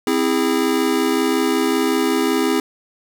square chord, C augmented, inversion none, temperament just, 261.6 / 327 / 408.8 Hz, C4 / E4 / G#4, 0 / -14 / -27 cents, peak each -21 dBFS, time 0.07-2.6 s, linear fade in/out 2 ms, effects none

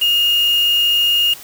sine tone with quantisation, 2846 Hz, F7, 32 cents sharp, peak -12 dBFS, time 0.01-1.34 s, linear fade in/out 10 ms, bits 4, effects white hiss -37 dBFS RMS until 1.43 s

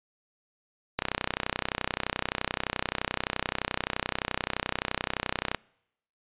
click train, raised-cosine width 0.3 ms, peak -10 dBFS, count 145, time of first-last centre 0.99-5.547 s, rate 31.6 Hz, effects noise-tail reverb RT60 0.8 s tail -26 dB re dry + resampled to 8000 Hz

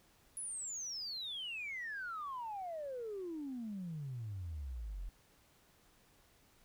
sine exponential sweep, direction down, 10570 to 41.2 Hz, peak -39 dBFS, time 0.37-5.09 s, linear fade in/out 0 ms, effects tanh soft clip ceiling -36 dBFS + pink hiss -68 dBFS RMS until 6.64 s

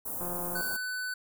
white band-stop noise, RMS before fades -36 dBFS, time 0.05-0.77 s, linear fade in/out 10 ms, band 1000 to 9800 Hz, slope 24 dB/octave
click train, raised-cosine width 1 ms, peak -26 dBFS, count 71, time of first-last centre 0.21-0.608 s, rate 176 Hz
square tone, 1500 Hz, F#6, 23 cents sharp, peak -33 dBFS, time 0.55-1.14 s, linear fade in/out 5 ms
effects none

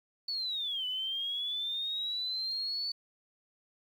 sine linear two-way sweep, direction down then up, 4500 to 2976 to 4500 Hz, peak -32 dBFS, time 0.28-2.92 s, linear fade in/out 5 ms, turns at 0.86 s, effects 10-bit

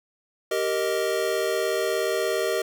square chord, Eb major, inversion first, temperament equal with one note detuned, 389.3 / 466.2 / 622.3 Hz, G4 / Bb4 / Eb5, -12 / 0 / 0 cents, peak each -28 dBFS, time 0.51-2.62 s, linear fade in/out 5 ms, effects none

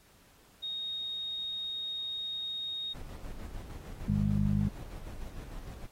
sine tone, 3729 Hz, A#7, in tune, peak -34 dBFS, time 0.62-2.94 s, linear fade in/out 20 ms
brown noise with tremolo, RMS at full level -41 dBFS, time 2.94-5.87 s, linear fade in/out 10 ms, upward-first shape square, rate 6.6 Hz, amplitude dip 40%
harmonic tone, 50.7 Hz, G#1, 41 cents flat, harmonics 1 / 2 / 3 / 4, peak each -34 / -31 / -32 / -29 dBFS, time 4.08-4.69 s, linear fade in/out 5 ms
effects pink hiss -62 dBFS RMS until 5.91 s + AAC 48 kbps

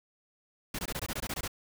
pink noise bursts, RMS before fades -35 dBFS, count 11, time 0.74-1.478 s, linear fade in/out 5 ms, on 48 ms, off 21 ms, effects none

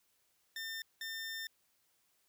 20% pulse tone bursts at uneven times, 1800 Hz, A6, 39 cents sharp, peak -35 dBFS, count 2, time 0.56-0.82 / 1.01-1.47 s, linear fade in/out 2 ms, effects white hiss -75 dBFS RMS until 2.28 s

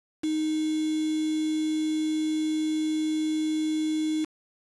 sine tone with quantisation, 311.1 Hz, D#4, in tune, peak -24 dBFS, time 0.23-4.25 s, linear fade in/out 10 ms, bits 6, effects resampled to 22050 Hz

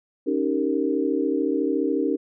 sine chord, Eb dominant seventh, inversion third, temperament equal with one note detuned, 277.2 / 311.1 / 392 / 462.7 Hz, Db4 / Eb4 / G4 / Bb4, 0 / 0 / 0 / -13 cents, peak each -25 / -25 / -27 / -27 dBFS, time 0.26-2.17 s, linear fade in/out 20 ms, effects none

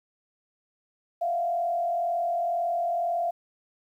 sine tone with frequency modulation, 691 Hz, F5, 19 cents flat, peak -24 dBFS, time 1.21-3.31 s, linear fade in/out 10 ms, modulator 42 Hz, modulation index 0.64, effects 10-bit

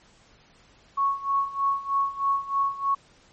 sine tone with tremolo, 1106 Hz, C#6, 4 cents flat, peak -19 dBFS, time 0.97-2.95 s, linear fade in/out 10 ms, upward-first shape sine, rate 3.2 Hz, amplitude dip 85%, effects pink hiss -57 dBFS RMS until 3.32 s + MP3 32 kbps

